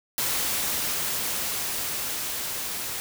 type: noise with level ramp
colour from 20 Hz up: white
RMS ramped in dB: -26 to -32 dBFS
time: 0.18-3 s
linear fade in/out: 0 ms
effects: none